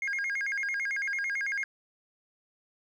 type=tone with vibrato; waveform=sine; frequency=1864.7 Hz; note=A#6; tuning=in tune; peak=-26 dBFS; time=0.02-1.64 s; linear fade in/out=2 ms; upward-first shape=square; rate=9 Hz; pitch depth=240 cents each way; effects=tanh soft clip ceiling -28 dBFS + 11-bit